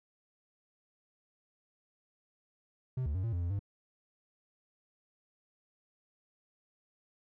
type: tone with pitch steps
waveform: triangle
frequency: 128.6 / 73 / 93.2 / 114.7 / 87.2 / 86.5 / 99.7 Hz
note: C3 / D2 / F#2 / A#2 / F2 / F2 / G2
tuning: -30 / -10 / +13 / -28 / -2 / -16 / +30 cents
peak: -29 dBFS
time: 2.97-3.593 s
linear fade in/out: 5 ms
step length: 89 ms
effects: none